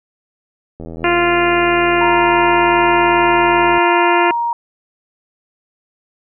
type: click train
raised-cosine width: 2 ms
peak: -17 dBFS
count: 245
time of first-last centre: 0.8-3.779 s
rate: 81.9 Hz
type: harmonic tone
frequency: 347.5 Hz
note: F4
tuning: 9 cents flat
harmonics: 1 / 2 / 3 / 4 / 5 / 6 / 7 / 8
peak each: -15 / -18 / -20 / -21 / -22 / -23 / -23 / -24 dBFS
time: 1.04-4.31 s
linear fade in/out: 2 ms
type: tone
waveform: sine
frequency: 940 Hz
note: A#5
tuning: 14 cents sharp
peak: -15 dBFS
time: 2.01-4.53 s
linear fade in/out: 2 ms
effects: none